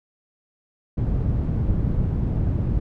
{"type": "low-pass noise", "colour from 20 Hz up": "white", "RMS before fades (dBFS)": -22, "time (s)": [0.97, 2.8], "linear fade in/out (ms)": 10, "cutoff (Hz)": 120, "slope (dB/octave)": 12, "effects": []}